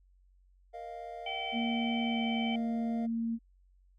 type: chord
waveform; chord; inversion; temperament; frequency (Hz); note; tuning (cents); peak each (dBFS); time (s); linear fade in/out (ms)
triangle; Bb suspended fourth; none; equal; 466.2 / 622.3 / 698.5; Bb4 / Eb5 / F5; 0 / 0 / 0; -46 / -45 / -40; 0.73-3.07; 20
type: harmonic tone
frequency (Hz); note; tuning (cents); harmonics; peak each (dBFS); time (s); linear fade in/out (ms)
769; G5; -33; 1 / 3 / 4; -39 / -39 / -39; 1.26-2.56; 5
type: tone with pitch glide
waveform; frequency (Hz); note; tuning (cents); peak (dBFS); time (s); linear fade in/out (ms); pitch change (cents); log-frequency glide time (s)
sine; 232.6 to 229.3; A#3 to A#3; -4 to -28; -30; 1.52-3.39; 50; -24; 2.08-2.2
effects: added 46 Hz sine -61 dBFS peak until 3.98 s